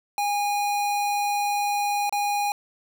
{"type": "tone with dropouts", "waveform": "square", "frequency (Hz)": 819, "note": "G#5", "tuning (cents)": -24, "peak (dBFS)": -23, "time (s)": [0.18, 2.52], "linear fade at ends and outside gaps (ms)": 1, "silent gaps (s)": [2.095, 2.125], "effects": []}